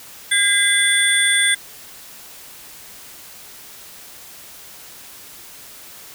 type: tone cluster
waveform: sine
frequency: 1615 / 2037 / 3460 / 8900 Hz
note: G#6 / C7 / A7 / C#9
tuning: -49 / -47 / -30 / +6 cents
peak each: -19 dBFS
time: 0.31-1.55 s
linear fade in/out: 10 ms
effects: white hiss -40 dBFS RMS until 6.14 s